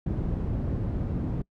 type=low-pass noise; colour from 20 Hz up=white; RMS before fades=-29 dBFS; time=0.06-1.42 s; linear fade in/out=5 ms; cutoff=180 Hz; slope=12 dB/octave; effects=noise-tail reverb RT60 0.1 s tail -24 dB re dry